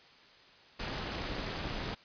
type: noise with amplitude modulation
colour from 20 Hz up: pink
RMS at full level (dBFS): -34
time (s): 0.79-1.95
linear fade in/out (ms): 10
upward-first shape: sine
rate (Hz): 242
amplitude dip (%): 75
effects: white hiss -58 dBFS RMS until 2.04 s + resampled to 11025 Hz